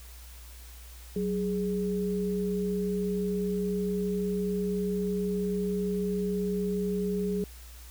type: tone pair together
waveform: sine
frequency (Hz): 186.71 / 415.3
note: F#3 / G#4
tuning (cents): +16 / 0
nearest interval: octave + major second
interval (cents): 1384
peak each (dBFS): -29 / -30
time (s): 1.16-7.44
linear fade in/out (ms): 2
effects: added 60 Hz sine -45 dBFS peak until 7.9 s + white hiss -52 dBFS RMS until 7.9 s